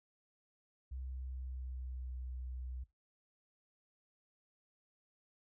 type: tone with pitch glide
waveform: sine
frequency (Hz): 64.9 to 63.13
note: C2 to B1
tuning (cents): -13 to +39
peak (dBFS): -40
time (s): 0.91-2.84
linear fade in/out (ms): 10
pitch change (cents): -48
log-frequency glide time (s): 1.02-2.18
effects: noise-tail reverb RT60 0.2 s tail -19 dB re dry + tanh soft clip ceiling -36 dBFS